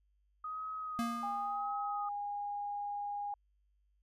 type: tone with vibrato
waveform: sine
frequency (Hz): 1247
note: D#6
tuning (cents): +3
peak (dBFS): -38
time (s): 0.44-2.09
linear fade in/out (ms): 5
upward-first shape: sine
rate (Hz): 0.96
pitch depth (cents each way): 35
type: tone with exponential decay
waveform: square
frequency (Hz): 233.1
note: A#3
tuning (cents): 0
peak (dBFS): -32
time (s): 0.99-1.73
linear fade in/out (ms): 0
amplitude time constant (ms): 160
type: tone with pitch glide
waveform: sine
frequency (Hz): 810 to 817.5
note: G#5 to G#5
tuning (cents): -43 to -28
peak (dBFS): -36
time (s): 1.23-3.34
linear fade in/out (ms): 2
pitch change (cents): +15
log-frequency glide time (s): 1.79-1.97
effects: added 50 Hz sine -70 dBFS peak until 4.02 s + resampled to 32000 Hz